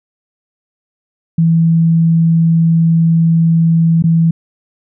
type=tone with dropouts; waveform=sine; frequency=164.81 Hz; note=E3; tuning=in tune; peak=-7 dBFS; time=1.38-4.31 s; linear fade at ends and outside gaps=5 ms; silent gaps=4.024-4.039 s; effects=none